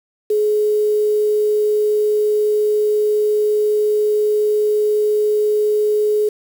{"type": "tone with quantisation", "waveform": "sine", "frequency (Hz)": 422.8, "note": "G#4", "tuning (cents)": 31, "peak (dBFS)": -13, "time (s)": [0.3, 6.29], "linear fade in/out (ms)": 5, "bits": 6, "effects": []}